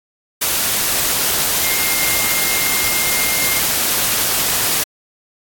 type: tone in noise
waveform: sine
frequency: 2121 Hz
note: C7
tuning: 23 cents sharp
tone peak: -23 dBFS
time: 1.63-3.6 s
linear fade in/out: 10 ms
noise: white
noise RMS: -17 dBFS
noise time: 0.41-4.84 s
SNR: -9 dB
effects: AAC 64 kbps